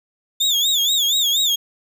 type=tone with vibrato; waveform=35% pulse; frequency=3520 Hz; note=A7; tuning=in tune; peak=-14 dBFS; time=0.4-1.56 s; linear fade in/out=10 ms; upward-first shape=sine; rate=4.2 Hz; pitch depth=140 cents each way; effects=none